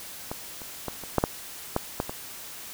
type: clicks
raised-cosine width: 1 ms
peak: -17 / -26 / -16 / -24 / -6 / -6 / -9 / -11 / -18 dBFS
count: 9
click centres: 0.315 / 0.618 / 0.883 / 1.037 / 1.183 / 1.239 / 1.764 / 2.001 / 2.095 s
effects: white hiss -41 dBFS RMS until 2.73 s